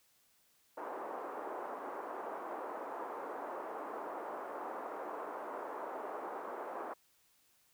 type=band-pass noise; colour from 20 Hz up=white; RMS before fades=-43 dBFS; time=0.77-6.94 s; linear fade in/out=10 ms; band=330 to 1100 Hz; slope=24 dB/octave; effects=white hiss -71 dBFS RMS until 7.73 s